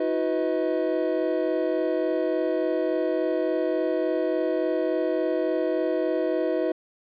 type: tone cluster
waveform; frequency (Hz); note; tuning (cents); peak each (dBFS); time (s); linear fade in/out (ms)
triangle; 320.4 / 363.9 / 497.4 / 635; E4 / F#4 / B4 / D#5; -49 / -29 / +12 / +35; -26; 0-6.72; 5
effects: resampled to 11025 Hz